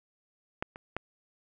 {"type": "clicks", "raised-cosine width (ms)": 0.5, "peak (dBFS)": [-16, -28, -17], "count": 3, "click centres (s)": [0.625, 0.759, 0.966], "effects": []}